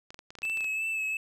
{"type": "clicks", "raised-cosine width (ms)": 0.2, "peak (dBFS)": -27, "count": 12, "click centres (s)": [0.105, 0.144, 0.191, 0.305, 0.353, 0.387, 0.42, 0.452, 0.498, 0.573, 0.607, 0.644]}
{"type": "tone with vibrato", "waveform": "triangle", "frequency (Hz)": 2614, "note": "E7", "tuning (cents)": -15, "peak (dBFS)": -27, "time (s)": [0.43, 1.17], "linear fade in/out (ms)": 2, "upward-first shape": "sine", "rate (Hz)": 2.8, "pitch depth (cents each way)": 28}
{"effects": []}